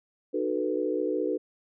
sine chord, B dominant seventh, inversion first, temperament equal with one note detuned, 304.4 / 370 / 440 / 493.9 Hz, D#4 / F#4 / A4 / B4, -38 / 0 / 0 / 0 cents, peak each -31 dBFS, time 0.33-1.38 s, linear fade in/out 20 ms, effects none

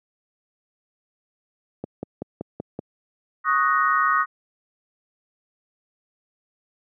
click train, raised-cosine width 2 ms, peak -15 dBFS, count 6, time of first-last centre 1.84-2.791 s, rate 5.26 Hz
sine chord, D# minor seventh, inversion third, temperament equal with one note detuned, 1108.7 / 1248.1 / 1480 / 1864.7 Hz, C#6 / D#6 / F#6 / A#6, 0 / +5 / 0 / 0 cents, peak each -23 / -20 / -25 / -26 dBFS, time 3.44-4.26 s, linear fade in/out 50 ms
effects high-pass 150 Hz 12 dB/octave

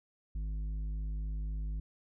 sine tone with tanh clipping, 51.91 Hz, G#1, in tune, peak -35 dBFS, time 0.35-1.8 s, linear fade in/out 5 ms, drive 8 dB, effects none

